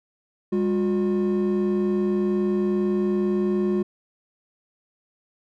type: tone pair together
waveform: triangle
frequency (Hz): 202.3 / 359.8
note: G#3 / F#4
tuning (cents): -45 / -48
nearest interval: minor seventh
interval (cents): 997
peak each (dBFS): -20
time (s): 0.52-3.83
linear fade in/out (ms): 10
effects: tanh soft clip ceiling -12 dBFS